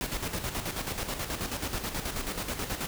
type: noise with tremolo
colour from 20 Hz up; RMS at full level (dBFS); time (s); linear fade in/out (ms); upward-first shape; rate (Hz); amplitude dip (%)
pink; -32; 0.01-2.87; 0; square; 9.3; 55
effects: none

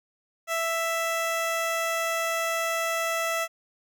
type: tone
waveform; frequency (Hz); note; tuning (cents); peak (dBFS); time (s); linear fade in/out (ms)
15% pulse; 661; E5; +5; -19; 0.47-3.48; 50
effects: none

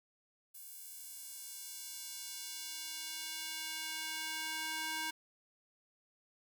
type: tone with high-pass filter sweep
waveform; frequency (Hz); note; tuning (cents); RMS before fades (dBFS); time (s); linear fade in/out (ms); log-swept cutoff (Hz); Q
square; 315.8; D#4; +26; -43; 0.54-5.11; 10; 12000 to 1200; 0.75
effects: none

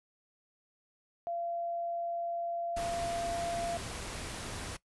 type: tone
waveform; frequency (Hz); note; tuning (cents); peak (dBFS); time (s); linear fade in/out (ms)
sine; 685; F5; -34; -33; 1.27-3.77; 0
type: low-pass noise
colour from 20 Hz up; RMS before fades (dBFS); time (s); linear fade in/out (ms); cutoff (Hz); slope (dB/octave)
pink; -41; 2.76-4.77; 10; 11000; 96
effects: noise-tail reverb RT60 0.1 s tail -19 dB re dry

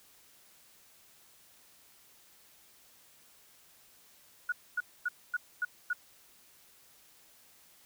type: tone bursts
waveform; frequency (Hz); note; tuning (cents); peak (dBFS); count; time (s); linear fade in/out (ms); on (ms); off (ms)
sine; 1458; F#6; -26; -28; 6; 4.49-5.932; 5; 32; 250
effects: white hiss -61 dBFS RMS until 7.85 s

